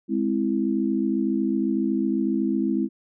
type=chord; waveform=sine; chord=Ab augmented; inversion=none; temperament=equal; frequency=207.7 / 261.6 / 329.6 Hz; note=Ab3 / C4 / E4; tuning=0 / 0 / 0 cents; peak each=-25 dBFS; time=0.08-2.89 s; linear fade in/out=50 ms; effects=none